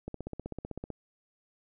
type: click train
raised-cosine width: 2 ms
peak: -24 dBFS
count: 14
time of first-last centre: 0.08-0.903 s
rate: 15.8 Hz
effects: none